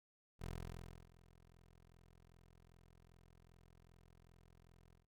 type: tone with ADSR envelope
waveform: 15% pulse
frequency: 42.55 Hz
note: F1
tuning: 44 cents flat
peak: -37 dBFS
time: 0.39-5.07 s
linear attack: 50 ms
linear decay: 640 ms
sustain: -21 dB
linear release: 140 ms
effects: none